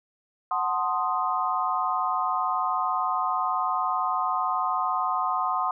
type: chord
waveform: sine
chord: F# diminished seventh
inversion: none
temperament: equal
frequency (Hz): 740 / 880 / 1046.5 / 1244.5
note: F#5 / A5 / C6 / Eb6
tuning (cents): 0 / 0 / 0 / 0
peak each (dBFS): -29 / -33 / -27 / -28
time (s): 0.51-5.71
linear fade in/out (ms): 2
effects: none